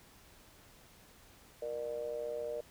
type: ring-modulated tone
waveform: triangle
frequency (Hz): 64.4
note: C2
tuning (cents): -27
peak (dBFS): -31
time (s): 1.62-2.61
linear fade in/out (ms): 5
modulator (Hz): 535
effects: pink hiss -60 dBFS RMS until 2.7 s